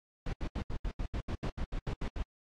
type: noise bursts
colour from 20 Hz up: brown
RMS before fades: -34 dBFS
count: 14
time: 0.26-2.228 s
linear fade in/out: 5 ms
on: 70 ms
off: 76 ms
effects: low-pass 5000 Hz 12 dB/octave + AAC 48 kbps